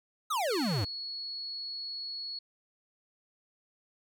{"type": "exponential sweep", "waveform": "square", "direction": "down", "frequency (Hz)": [1342, 88.3], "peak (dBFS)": -29, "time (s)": [0.3, 0.85], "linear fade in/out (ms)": 10}
{"type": "tone", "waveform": "sine", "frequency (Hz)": 4363, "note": "C#8", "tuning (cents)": -28, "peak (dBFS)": -36, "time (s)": [0.5, 2.39], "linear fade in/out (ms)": 5}
{"effects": []}